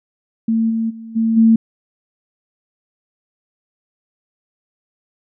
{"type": "tone with level steps", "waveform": "sine", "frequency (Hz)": 225.3, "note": "A3", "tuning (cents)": 41, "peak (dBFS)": [-13, -16, -30, -13, -7], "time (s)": [0.48, 1.56], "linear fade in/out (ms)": 5, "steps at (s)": [0.69, 0.89, 1.15, 1.36], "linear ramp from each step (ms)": 20, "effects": []}